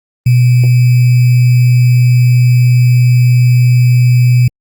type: tone with sample-and-hold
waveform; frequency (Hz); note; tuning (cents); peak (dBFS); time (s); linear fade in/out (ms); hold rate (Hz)
sine; 123.47; B2; 0; -4; 0.26-4.48; 5; 2450
effects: Opus 32 kbps